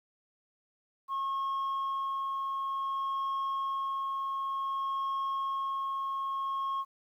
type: tone with tremolo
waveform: sine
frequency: 1086 Hz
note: C#6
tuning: 36 cents flat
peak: -27 dBFS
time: 1.08-6.85 s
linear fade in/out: 50 ms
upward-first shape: sine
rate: 0.55 Hz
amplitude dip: 25%
effects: tanh soft clip ceiling -29 dBFS + 11-bit